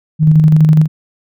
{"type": "tone with tremolo", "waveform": "sine", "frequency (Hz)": 155.56, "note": "D#3", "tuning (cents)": 0, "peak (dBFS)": -3, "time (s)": [0.19, 0.88], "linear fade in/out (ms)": 50, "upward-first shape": "square", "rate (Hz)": 12, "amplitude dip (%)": 35, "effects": []}